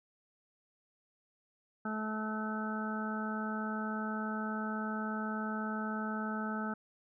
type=harmonic tone; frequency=216.5 Hz; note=A3; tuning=28 cents flat; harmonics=1 / 2 / 3 / 4 / 6 / 7; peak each=-36 / -46 / -46 / -44 / -41 / -43 dBFS; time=1.85-6.74 s; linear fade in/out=5 ms; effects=none

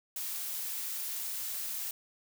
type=noise; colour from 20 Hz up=blue; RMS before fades=-37 dBFS; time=0.16-1.91 s; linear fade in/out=2 ms; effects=none

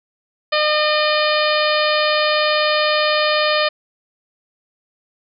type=harmonic tone; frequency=607 Hz; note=D#5; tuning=43 cents flat; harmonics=1 / 2 / 3 / 4 / 5 / 6 / 7 / 8; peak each=-18 / -21 / -23 / -24 / -25 / -26 / -26 / -27 dBFS; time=0.52-3.69 s; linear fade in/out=10 ms; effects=none

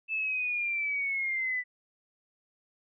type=linear sweep; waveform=sine; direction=down; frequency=2637 to 1975.5 Hz; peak=-28 dBFS; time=0.08-1.64 s; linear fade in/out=50 ms; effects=none

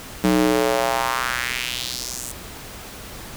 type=tone with high-pass filter sweep; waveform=square; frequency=61.74 Hz; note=B1; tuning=in tune; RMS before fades=-22 dBFS; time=0.24-2.32 s; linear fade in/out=0 ms; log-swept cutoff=220 to 8600 Hz; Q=2.3; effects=pink hiss -37 dBFS RMS until 3.36 s

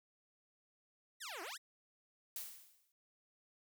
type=exponential two-way sweep; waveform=10% pulse; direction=down then up; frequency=2047 to 316.8 to 2047 Hz; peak=-36 dBFS; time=1.2-1.58 s; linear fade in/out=20 ms; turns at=1.42 s
type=noise with exponential decay; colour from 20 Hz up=blue; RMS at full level=-42 dBFS; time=2.36-2.92 s; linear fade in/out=1 ms; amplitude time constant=120 ms
effects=none

